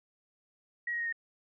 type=tone with pitch steps; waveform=sine; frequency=1906 / 1886.3 / 1866.8 / 1847.5 Hz; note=A#6 / A#6 / A#6 / A#6; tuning=+38 / +20 / +2 / -16 cents; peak=-31 dBFS; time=0.87-1.126 s; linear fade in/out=5 ms; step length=64 ms; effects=none